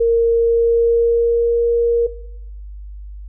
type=tone with pitch glide; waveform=sine; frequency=463.2 to 469.7 Hz; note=A#4 to A#4; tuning=-11 to +13 cents; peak=-11 dBFS; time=0-2.07 s; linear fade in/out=10 ms; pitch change=+24 cents; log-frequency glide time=0.32-1.66 s; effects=noise-tail reverb RT60 0.8 s tail -18 dB re dry + added 50 Hz sine -30 dBFS peak until 3.28 s